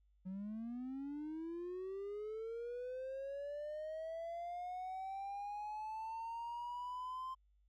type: linear sweep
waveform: triangle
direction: up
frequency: 182.5 to 1046.5 Hz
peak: -39 dBFS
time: 0.25-7.35 s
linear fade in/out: 20 ms
effects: tanh soft clip ceiling -36 dBFS + added 50 Hz sine -69 dBFS peak until 7.68 s